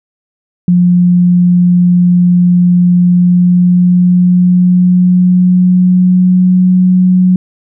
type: tone with pitch glide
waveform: sine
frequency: 177.4 to 183.13 Hz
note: F3 to F#3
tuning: +27 to -18 cents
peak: -4 dBFS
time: 0.68-7.36 s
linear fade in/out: 2 ms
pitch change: +55 cents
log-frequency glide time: 2.97-6.68 s
effects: none